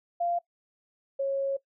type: tone pair in turn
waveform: sine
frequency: 693 / 547.9 Hz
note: F5 / C#5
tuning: -14 / -20 cents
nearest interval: major third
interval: 406 cents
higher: first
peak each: -25 dBFS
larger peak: neither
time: 0.2-0.39 / 1.19-1.57 s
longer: second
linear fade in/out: 10 ms
effects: noise-tail reverb RT60 0.1 s tail -20 dB re dry